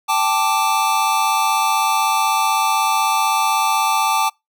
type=chord; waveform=square; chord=G suspended second; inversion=none; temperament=equal; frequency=784 / 880 / 1174.7 Hz; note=G5 / A5 / D6; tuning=0 / 0 / 0 cents; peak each=-23 / -19 / -20 dBFS; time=0.08-4.3 s; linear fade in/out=20 ms; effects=noise-tail reverb RT60 0.2 s tail -26 dB re dry